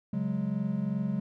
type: chord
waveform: triangle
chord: C# suspended fourth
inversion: none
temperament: equal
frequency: 138.59 / 185 / 207.7 Hz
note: C#3 / F#3 / G#3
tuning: 0 / 0 / 0 cents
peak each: -33 / -30 / -29 dBFS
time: 0.13-1.2 s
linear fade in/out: 5 ms
effects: none